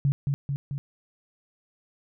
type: tone with echo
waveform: sine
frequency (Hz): 140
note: C#3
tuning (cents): +18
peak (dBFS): -19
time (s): 0.05-0.12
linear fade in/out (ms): 0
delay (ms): 220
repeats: 3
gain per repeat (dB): -3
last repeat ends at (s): 0.78
effects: none